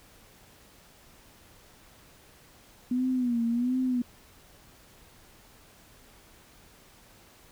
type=tone with vibrato; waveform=sine; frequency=244.4 Hz; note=B3; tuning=18 cents flat; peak=-24 dBFS; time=2.91-4.02 s; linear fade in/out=5 ms; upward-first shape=sine; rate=1.4 Hz; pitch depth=95 cents each way; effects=pink hiss -56 dBFS RMS until 7.51 s